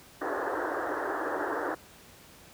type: band-pass noise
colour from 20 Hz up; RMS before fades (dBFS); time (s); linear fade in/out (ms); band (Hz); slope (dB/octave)
pink; -32; 0.21-1.75; 10; 290 to 1800; 96
effects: pink hiss -53 dBFS RMS until 2.53 s + high-pass 60 Hz 12 dB/octave